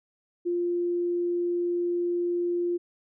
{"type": "tone", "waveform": "sine", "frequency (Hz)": 349.2, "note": "F4", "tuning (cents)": 0, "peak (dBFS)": -24, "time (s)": [0.45, 2.78], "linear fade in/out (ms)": 20, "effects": []}